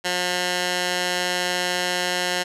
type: tone with band-pass filter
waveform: 15% pulse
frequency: 179.3 Hz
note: F3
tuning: 46 cents sharp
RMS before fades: -24 dBFS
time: 0.04-2.44 s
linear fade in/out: 20 ms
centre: 3700 Hz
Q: 0.54
effects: resampled to 32000 Hz